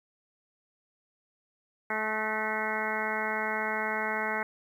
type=harmonic tone with a mistuned harmonic; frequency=216.3 Hz; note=A3; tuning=29 cents flat; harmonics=1 / 2 / 3 / 4 / 5 / 6 / 7 / 8 / 9 / 10; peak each=-40 / -38 / -38 / -35 / -40 / -40 / -35 / -41 / -36 / -37 dBFS; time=1.9-4.43 s; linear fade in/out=2 ms; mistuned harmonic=8; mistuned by=+42 cents; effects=10-bit